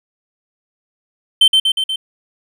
triangle tone with echo, 3100 Hz, G7, 20 cents flat, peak -4 dBFS, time 1.41-1.48 s, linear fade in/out 5 ms, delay 120 ms, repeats 4, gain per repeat -3 dB, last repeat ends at 1.96 s, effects none

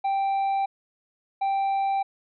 triangle tone pair in turn, 784 / 784 Hz, G5 / G5, 0 / 0 cents, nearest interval unison, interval 0 cents, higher neither, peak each -20 dBFS, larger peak neither, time 0.04-0.66 / 1.41-2.03 s, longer neither, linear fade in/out 10 ms, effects resampled to 11025 Hz

